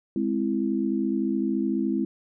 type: chord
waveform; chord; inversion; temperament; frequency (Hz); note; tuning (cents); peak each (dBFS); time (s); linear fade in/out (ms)
sine; Ab augmented; none; equal with one note detuned; 207.7 / 261.6 / 331.3; Ab3 / C4 / E4; 0 / 0 / +9; -27; 0.16-2.05; 2
effects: none